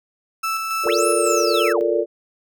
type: tone with tremolo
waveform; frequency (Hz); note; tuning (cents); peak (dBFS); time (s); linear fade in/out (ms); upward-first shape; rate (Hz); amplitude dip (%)
35% pulse; 1318.5; E6; 0; -19; 0.43-1.73; 10; square; 3.6; 30
type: chord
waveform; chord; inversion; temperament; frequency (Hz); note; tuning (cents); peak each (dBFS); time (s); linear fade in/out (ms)
sine; Bb major seventh; second; just; 349.6 / 437 / 466.2 / 582.7; F4 / A4 / Bb4 / D5; +2 / -12 / 0 / -14; -22; 0.83-2.06; 50
type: linear two-way sweep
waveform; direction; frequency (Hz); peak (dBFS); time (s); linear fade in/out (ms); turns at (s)
sine; up then down; 303.7 to 10400 to 303.7; -24; 0.86-1.81; 0; 1.08
effects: none